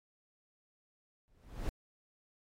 brown noise with exponential growth, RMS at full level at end -33 dBFS, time 1.28-1.69 s, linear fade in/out 0 ms, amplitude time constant 88 ms, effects AAC 48 kbps

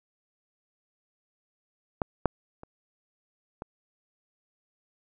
clicks, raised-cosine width 1 ms, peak -12 / -7 / -29 / -22 dBFS, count 4, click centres 2.018 / 2.257 / 2.634 / 3.621 s, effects none

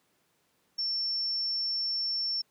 sine tone, 5420 Hz, E8, 47 cents sharp, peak -28 dBFS, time 0.78-2.42 s, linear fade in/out 10 ms, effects pink hiss -71 dBFS RMS until 2.5 s + high-pass 150 Hz 12 dB/octave

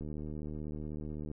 click train, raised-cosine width 3 ms, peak -29 dBFS, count 100, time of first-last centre 0.01-1.314 s, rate 75.9 Hz, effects none

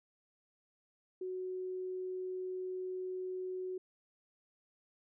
sine tone, 370 Hz, F#4, in tune, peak -37 dBFS, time 1.21-3.78 s, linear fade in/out 5 ms, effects none

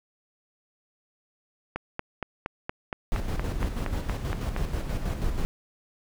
click train, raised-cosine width 0.5 ms, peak -15 dBFS, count 13, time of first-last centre 1.76-4.564 s, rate 4.28 Hz
brown noise with tremolo, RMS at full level -27 dBFS, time 3.12-5.45 s, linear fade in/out 0 ms, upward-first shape square, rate 6.2 Hz, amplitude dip 45%
effects none

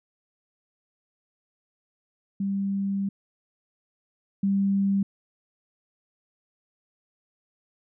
sine tone pair in turn, 197.1 / 197.1 Hz, G3 / G3, +10 / +10 cents, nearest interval unison, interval 0 cents, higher neither, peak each -24 / -20 dBFS, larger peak second, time 2.4-3.09 / 4.43-5.03 s, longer first, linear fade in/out 5 ms, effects none

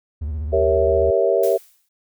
triangle tone with vibrato, 75.9 Hz, D#2, 42 cents flat, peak -21 dBFS, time 0.21-1.11 s, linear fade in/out 10 ms, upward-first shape square, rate 15 Hz, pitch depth 95 cents each way
sine chord, G diminished seventh, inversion none, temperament equal, 392 / 466.2 / 554.4 / 659.3 Hz, G4 / Bb4 / Db5 / Fb5, 0 / 0 / 0 / 0 cents, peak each -20 dBFS, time 0.52-1.58 s, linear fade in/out 20 ms
blue noise with exponential decay, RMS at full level -31 dBFS, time 1.43-1.89 s, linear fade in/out 5 ms, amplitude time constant 100 ms
effects none

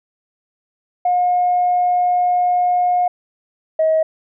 sine tone pair in turn, 717 / 635.5 Hz, F5 / D#5, +45 / +36 cents, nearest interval major second, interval 209 cents, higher first, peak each -12 / -11 dBFS, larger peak second, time 1.05-3.08 / 3.79-4.03 s, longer first, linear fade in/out 5 ms, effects tanh soft clip ceiling -8 dBFS

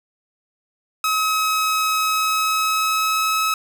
sawtooth tone with pitch glide, 1278 to 1288.4 Hz, D#6 to E6, +46 to -40 cents, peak -14 dBFS, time 1.04-3.54 s, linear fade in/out 2 ms, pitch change +14 cents, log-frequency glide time 1.97-3.42 s, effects none

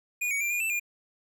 square tone with pitch steps, 2447 / 2246 / 2369 / 2429 / 2655 / 2414 Hz, D#7 / C#7 / D7 / D#7 / E7 / D7, -29 / +22 / +14 / -42 / +12 / +47 cents, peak -27 dBFS, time 0.21-0.798 s, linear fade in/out 10 ms, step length 98 ms, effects none

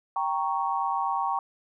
sine chord, G diminished, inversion none, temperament equal, 784 / 932.3 / 1108.7 Hz, G5 / Bb5 / Db6, 0 / 0 / 0 cents, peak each -29 dBFS, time 0.16-1.39 s, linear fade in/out 2 ms, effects none

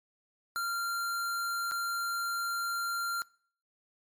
square tone with dropouts, 1384 Hz, F6, 16 cents flat, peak -31 dBFS, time 0.56-3.22 s, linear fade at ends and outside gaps 0 ms, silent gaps 1.712-1.719 s, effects noise-tail reverb RT60 0.5 s tail -23 dB re dry + MP3 96 kbps

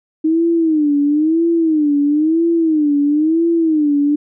sine tone with vibrato, 310.8 Hz, D#4, 2 cents flat, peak -11 dBFS, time 0.24-4.16 s, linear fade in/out 10 ms, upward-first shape sine, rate 1 Hz, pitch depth 140 cents each way, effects none

